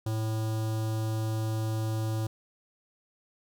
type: tone with notch filter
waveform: square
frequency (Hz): 110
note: A2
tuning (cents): 0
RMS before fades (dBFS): -30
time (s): 0.06-2.27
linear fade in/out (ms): 5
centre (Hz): 2100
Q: 0.92
effects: none